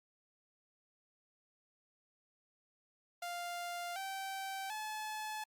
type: tone with pitch steps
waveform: sawtooth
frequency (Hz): 698.5 / 775 / 860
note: F5 / G5 / A5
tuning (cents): 0 / -20 / -40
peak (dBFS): -36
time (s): 3.22-5.44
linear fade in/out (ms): 5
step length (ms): 740
effects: Opus 48 kbps